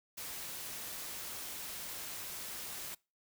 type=noise with amplitude modulation; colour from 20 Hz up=white; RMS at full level=-42 dBFS; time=0.17-2.95 s; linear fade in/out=10 ms; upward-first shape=sine; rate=289 Hz; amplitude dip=30%; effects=noise-tail reverb RT60 0.3 s tail -25 dB re dry